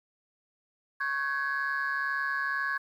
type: tone cluster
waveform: sine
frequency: 1102 / 1530 / 1672 Hz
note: C#6 / G6 / G#6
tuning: -11 / -42 / +11 cents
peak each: -32 / -33 / -29 dBFS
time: 1-2.78 s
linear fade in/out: 10 ms
effects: tanh soft clip ceiling -23 dBFS + 10-bit